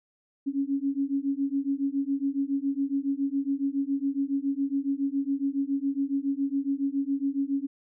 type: beating tone pair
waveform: sine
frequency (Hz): 273.3 / 280.5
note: C#4 / C#4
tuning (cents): -24 / +21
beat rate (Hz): 7.2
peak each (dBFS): -28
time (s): 0.46-7.67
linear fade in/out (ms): 20
effects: none